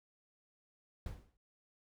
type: noise with exponential decay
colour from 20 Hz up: brown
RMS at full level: -40 dBFS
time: 1.06-1.37 s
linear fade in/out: 2 ms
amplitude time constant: 67 ms
effects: none